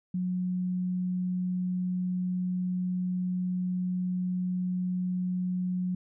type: tone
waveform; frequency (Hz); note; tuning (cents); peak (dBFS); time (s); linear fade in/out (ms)
sine; 181.8; F#3; -30; -27; 0.14-5.95; 5
effects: none